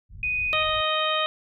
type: low-pass noise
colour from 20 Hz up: white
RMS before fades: -41 dBFS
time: 0.09-0.83 s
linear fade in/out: 50 ms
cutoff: 110 Hz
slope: 24 dB/octave
type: tone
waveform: sine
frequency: 2489 Hz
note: D#7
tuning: in tune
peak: -23 dBFS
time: 0.23-0.63 s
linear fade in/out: 2 ms
type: harmonic tone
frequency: 622.3 Hz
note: D#5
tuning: in tune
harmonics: 1 / 2 / 3 / 4 / 5 / 6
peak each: -28 / -26 / -33 / -31 / -29 / -30 dBFS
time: 0.53-1.26 s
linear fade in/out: 0 ms
effects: none